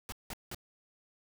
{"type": "noise bursts", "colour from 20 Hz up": "pink", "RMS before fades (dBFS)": -41, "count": 3, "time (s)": [0.09, 0.546], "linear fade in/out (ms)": 0, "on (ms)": 32, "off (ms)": 180, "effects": []}